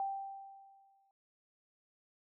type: tone with exponential decay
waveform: sine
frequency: 784 Hz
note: G5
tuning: in tune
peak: -32 dBFS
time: 0-1.11 s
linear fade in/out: 1 ms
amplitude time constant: 240 ms
effects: none